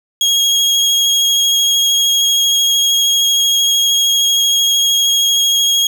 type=tone with vibrato; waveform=30% pulse; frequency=3284 Hz; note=G#7; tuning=20 cents flat; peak=-8 dBFS; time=0.21-5.87 s; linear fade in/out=2 ms; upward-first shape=square; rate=13 Hz; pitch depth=11 cents each way; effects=none